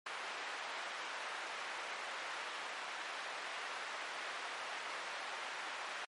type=band-pass noise; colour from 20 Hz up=white; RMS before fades=-44 dBFS; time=0.06-6.05 s; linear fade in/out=5 ms; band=660 to 2000 Hz; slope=12 dB/octave; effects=MP3 48 kbps